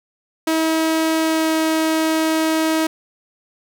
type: tone with pitch glide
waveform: sawtooth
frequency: 320.8 to 318.6 Hz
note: E4 to D#4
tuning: -47 to +41 cents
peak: -12 dBFS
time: 0.47-2.87 s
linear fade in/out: 5 ms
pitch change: -12 cents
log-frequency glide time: 1.18-1.55 s
effects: none